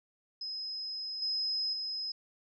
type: tone with level steps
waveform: sine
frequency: 5090 Hz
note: D#8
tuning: 39 cents sharp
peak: -36 / -30 / -34 dBFS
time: 0.41-2.12 s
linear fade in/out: 5 ms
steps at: 1.22 / 1.73 s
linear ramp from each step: 2 ms
effects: none